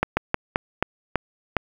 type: slowing click train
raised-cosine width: 0.5 ms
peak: -4 dBFS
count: 7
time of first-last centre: 0.03-1.567 s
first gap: 140 ms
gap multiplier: 1.24
effects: 7-bit